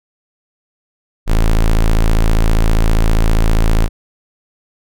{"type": "tone", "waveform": "square", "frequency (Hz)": 27.5, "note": "A0", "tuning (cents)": 0, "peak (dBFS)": -9, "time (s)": [1.26, 3.89], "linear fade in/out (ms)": 50, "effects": []}